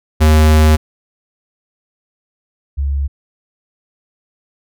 square / sine tone pair in turn, 77.5 / 69.69 Hz, D#2 / C#2, -6 / +10 cents, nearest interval major second, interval 184 cents, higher first, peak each -7 / -14 dBFS, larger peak first, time 0.2-0.77 / 2.77-3.08 s, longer first, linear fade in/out 20 ms, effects none

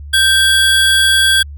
square tone pair together, 1568 / 3346 Hz, G6 / G#7, 0 / +12 cents, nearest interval octave + minor second, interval 1312 cents, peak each -12 dBFS, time 0.13-1.43 s, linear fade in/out 10 ms, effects added 72 Hz sine -27 dBFS peak until 1.57 s

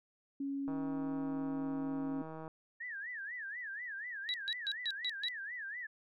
sine tone with pitch glide, 277.2 to 273.9 Hz, C#4 to C#4, 0 to -21 cents, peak -35 dBFS, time 0.4-2.22 s, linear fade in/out 5 ms, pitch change -21 cents, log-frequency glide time 0.53-1.49 s
click train, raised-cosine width 1 ms, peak -33 dBFS, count 287, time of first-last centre 0.68-2.479 s, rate 159 Hz
sine tone with vibrato, 1773 Hz, A6, 13 cents sharp, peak -40 dBFS, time 2.8-5.87 s, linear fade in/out 10 ms, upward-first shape sine, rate 4.1 Hz, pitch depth 210 cents each way
sine tone bursts, 3894 Hz, B7, 25 cents flat, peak -33 dBFS, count 6, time 4.29-5.284 s, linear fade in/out 0 ms, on 49 ms, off 140 ms
effects none

